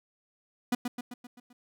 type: tone with echo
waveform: 45% pulse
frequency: 244.9 Hz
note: B3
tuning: 14 cents flat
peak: -24 dBFS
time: 0.72-0.75 s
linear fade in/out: 5 ms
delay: 130 ms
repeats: 6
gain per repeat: -5 dB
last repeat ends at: 1.53 s
effects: none